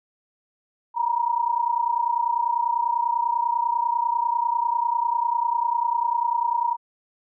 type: tone pair together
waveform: sine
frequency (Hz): 932.3 / 962.4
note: A#5 / B5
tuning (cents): 0 / -45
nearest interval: minor second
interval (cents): 55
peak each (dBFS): -23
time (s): 0.94-6.77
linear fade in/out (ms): 50
effects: none